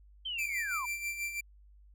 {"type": "linear sweep", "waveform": "sine", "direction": "down", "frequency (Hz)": [3168, 938], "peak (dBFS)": -34, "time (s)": [0.25, 0.86], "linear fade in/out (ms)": 10}
{"type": "tone with tremolo", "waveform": "45% pulse", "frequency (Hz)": 2353, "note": "D7", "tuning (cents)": 3, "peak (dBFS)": -32, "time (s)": [0.38, 1.41], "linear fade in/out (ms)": 10, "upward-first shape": "sine", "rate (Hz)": 6.1, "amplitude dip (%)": 60}
{"effects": ["added 50 Hz sine -55 dBFS peak until 1.94 s"]}